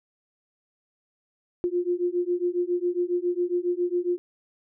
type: beating tone pair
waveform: sine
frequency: 350 / 357.3 Hz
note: F4 / F4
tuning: +4 / +40 cents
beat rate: 7.3 Hz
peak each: -26 dBFS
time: 1.64-4.18 s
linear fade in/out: 0 ms
effects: none